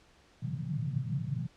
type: band-pass noise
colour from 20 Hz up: white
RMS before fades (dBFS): -34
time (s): 0.42-1.47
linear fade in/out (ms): 10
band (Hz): 120 to 160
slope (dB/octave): 48
effects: pink hiss -62 dBFS RMS until 1.56 s + low-pass 6000 Hz 12 dB/octave